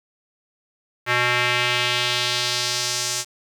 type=tone with band-pass filter sweep; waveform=square; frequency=122.6 Hz; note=B2; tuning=12 cents flat; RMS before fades=-22 dBFS; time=1.06-3.25 s; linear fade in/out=50 ms; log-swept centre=1900 to 6800 Hz; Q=1.7; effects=7-bit